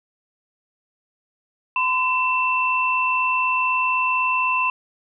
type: tone pair together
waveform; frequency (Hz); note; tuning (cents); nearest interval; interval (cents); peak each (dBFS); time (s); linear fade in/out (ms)
sine; 1017.7 / 2678; C6 / E7; -48 / +27; octave + perfect fourth; 1675; -20 / -21; 1.76-4.7; 2
effects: none